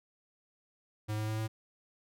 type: tone with pitch steps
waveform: square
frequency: 106.9 / 107.95 / 109.02 / 110.1 Hz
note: A2 / A2 / A2 / A2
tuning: -49 / -33 / -15 / +2 cents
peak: -33 dBFS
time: 1.08-1.48 s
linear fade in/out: 20 ms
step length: 100 ms
effects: none